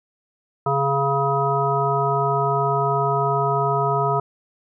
harmonic tone with a mistuned harmonic, 138.59 Hz, C#3, in tune, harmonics 1 / 3 / 5 / 7 / 9, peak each -24 / -24 / -24 / -24 / -24 dBFS, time 0.66-4.2 s, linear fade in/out 5 ms, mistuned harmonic 9, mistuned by +23 cents, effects none

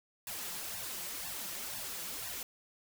white noise with flanger, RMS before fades -41 dBFS, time 0.27-2.43 s, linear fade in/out 2 ms, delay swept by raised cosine 1.1 to 5.9 ms, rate 2 Hz, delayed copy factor +0.95, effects none

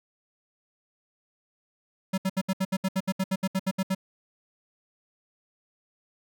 square tone bursts, 190.2 Hz, F#3, 48 cents sharp, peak -24 dBFS, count 16, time 2.13-3.949 s, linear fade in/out 10 ms, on 49 ms, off 69 ms, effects none

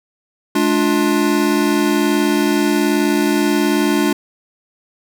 square chord, D diminished, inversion second, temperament just, 211.4 / 293.7 / 352.4 Hz, Ab3 / D4 / F4, +31 / 0 / +16 cents, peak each -20 / -17 / -19 dBFS, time 0.55-4.13 s, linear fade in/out 5 ms, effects none

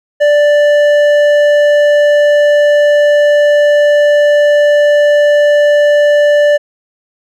sine tone with hard clipping, 587.3 Hz, D5, in tune, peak -7 dBFS, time 0.2-6.58 s, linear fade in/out 20 ms, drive 8 dB, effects none

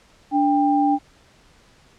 sine tone pair together, 291.3 / 794 Hz, D4 / G5, -14 / +22 cents, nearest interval octave + perfect fourth, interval 1736 cents, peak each -18 dBFS, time 0.31-0.99 s, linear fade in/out 50 ms, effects pink hiss -54 dBFS RMS until 1.98 s + low-pass 7000 Hz 12 dB/octave

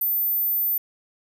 sine tone, 14080 Hz, A9, in tune, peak -20 dBFS, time 0.01-0.78 s, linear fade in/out 5 ms, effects none

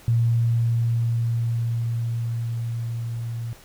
sine tone with level ramp, 116.54 Hz, A#2, in tune, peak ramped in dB -16 to -27 dBFS, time 0.08-3.53 s, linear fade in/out 0 ms, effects pink hiss -49 dBFS RMS until 3.64 s

